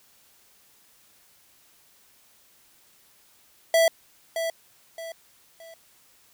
square tone with echo, 659.3 Hz, E5, in tune, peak -17 dBFS, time 3.74-3.88 s, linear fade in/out 2 ms, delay 620 ms, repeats 3, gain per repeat -9 dB, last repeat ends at 5.74 s, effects white hiss -59 dBFS RMS until 6.33 s

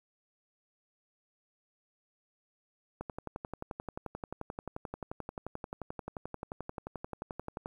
click train, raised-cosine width 1 ms, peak -24 dBFS, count 54, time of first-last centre 3.01-7.659 s, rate 11.4 Hz, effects 10-bit

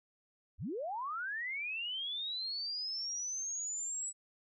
sine linear sweep, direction up, 42.14 to 7900 Hz, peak -36 dBFS, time 0.58-4.13 s, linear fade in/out 50 ms, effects none

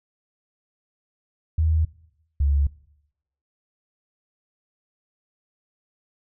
sine tone pair in turn, 79.5 / 70.83 Hz, D#2 / C#2, +38 / +38 cents, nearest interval major second, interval 200 cents, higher first, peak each -17 dBFS, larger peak neither, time 1.58-1.85 / 2.4-2.67 s, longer neither, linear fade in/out 5 ms, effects noise-tail reverb RT60 0.8 s tail -20 dB re dry

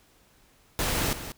pink noise with echo, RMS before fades -27 dBFS, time 0.79-1.13 s, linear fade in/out 0 ms, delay 190 ms, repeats 1, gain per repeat -11 dB, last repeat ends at 1.32 s, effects pink hiss -61 dBFS RMS until 1.37 s

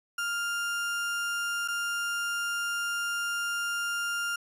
35% pulse tone with dropouts, 1400 Hz, F6, 4 cents sharp, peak -27 dBFS, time 0.18-4.36 s, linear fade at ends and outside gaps 5 ms, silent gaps 1.678-1.683 s, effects resampled to 32000 Hz

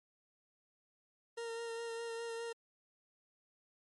40% pulse tone with vibrato, 461.8 Hz, A#4, 16 cents flat, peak -39 dBFS, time 1.37-2.53 s, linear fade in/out 10 ms, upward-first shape sine, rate 4.9 Hz, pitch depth 18 cents each way, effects MP3 48 kbps

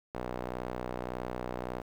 sawtooth tone with band-pass filter, 61.74 Hz, B1, in tune, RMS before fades -38 dBFS, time 0.14-1.82 s, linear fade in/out 10 ms, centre 640 Hz, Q 0.91, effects 9-bit

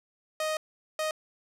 sawtooth tone bursts at uneven times, 623 Hz, D#5, 2 cents sharp, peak -24 dBFS, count 2, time 0.4-0.57 / 0.99-1.11 s, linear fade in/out 2 ms, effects low-pass 12000 Hz 12 dB/octave

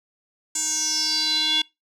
square tone with band-pass filter sweep, 311.1 Hz, D#4, in tune, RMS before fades -23 dBFS, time 0.55-1.62 s, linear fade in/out 5 ms, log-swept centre 7400 to 3300 Hz, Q 7.1, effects noise-tail reverb RT60 0.2 s tail -23 dB re dry

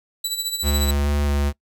20% pulse tone with tremolo, 3951 Hz, B7, in tune, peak -15 dBFS, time 0.24-0.91 s, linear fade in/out 5 ms, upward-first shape sine, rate 14 Hz, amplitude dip 65%
square tone with vibrato, 71.9 Hz, D2, 36 cents flat, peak -19 dBFS, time 0.62-1.53 s, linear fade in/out 50 ms, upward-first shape square, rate 2.3 Hz, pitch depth 13 cents each way
effects noise-tail reverb RT60 0.1 s tail -22 dB re dry

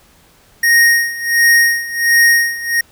square tone with tremolo, 1864.7 Hz, A#6, in tune, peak -7 dBFS, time 0.63-2.81 s, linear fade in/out 5 ms, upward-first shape sine, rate 1.4 Hz, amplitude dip 85%, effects pink hiss -49 dBFS RMS until 2.91 s

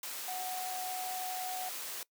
sine tone in noise, 740 Hz, F#5, in tune, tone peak -37 dBFS, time 0.28-1.69 s, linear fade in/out 2 ms, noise white, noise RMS -41 dBFS, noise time 0.03-2.03 s, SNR +1 dB, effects noise-tail reverb RT60 0.1 s tail -22 dB re dry + high-pass 400 Hz 12 dB/octave

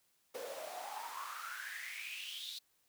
pink noise with high-pass filter sweep, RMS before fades -45 dBFS, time 0.34-2.59 s, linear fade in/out 10 ms, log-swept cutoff 470 to 4000 Hz, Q 8.6, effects white hiss -75 dBFS RMS until 2.88 s

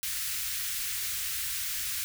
white band-stop noise, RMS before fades -33 dBFS, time 0.03-2.04 s, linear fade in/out 0 ms, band 120 to 1500 Hz, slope 24 dB/octave, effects none

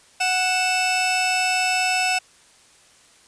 sawtooth tone pair together, 739.4 / 2635 Hz, F#5 / E7, -1 / -1 cents, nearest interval octave + minor seventh, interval 2200 cents, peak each -18 dBFS, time 0.2-2.19 s, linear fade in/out 10 ms, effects white hiss -53 dBFS RMS until 3.27 s + resampled to 22050 Hz

